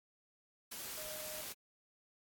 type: tone in noise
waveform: sine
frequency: 616 Hz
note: D#5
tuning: 17 cents flat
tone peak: -49 dBFS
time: 0.97-1.42 s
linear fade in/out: 10 ms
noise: white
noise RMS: -45 dBFS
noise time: 0.71-1.53 s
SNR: -7 dB
effects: AAC 64 kbps